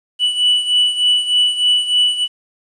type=beating tone pair; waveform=triangle; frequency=2960 / 2963.3 Hz; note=F#7 / F#7; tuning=0 / +2 cents; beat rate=3.3 Hz; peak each=-12 / -17 dBFS; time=0.19-2.28 s; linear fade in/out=50 ms; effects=resampled to 22050 Hz + 8-bit